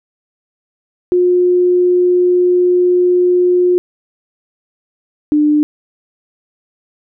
sine tone pair in turn, 358.4 / 299 Hz, F4 / D4, +45 / +31 cents, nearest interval minor third, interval 314 cents, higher first, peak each -8 dBFS, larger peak neither, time 1.12-3.78 / 5.32-5.63 s, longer first, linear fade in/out 0 ms, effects none

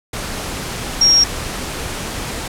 sine tone in noise, 5588 Hz, F8, in tune, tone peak -8 dBFS, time 1.01-1.24 s, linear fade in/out 5 ms, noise pink, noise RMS -25 dBFS, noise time 0.13-2.48 s, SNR +14 dB, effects low-pass 11000 Hz 12 dB/octave

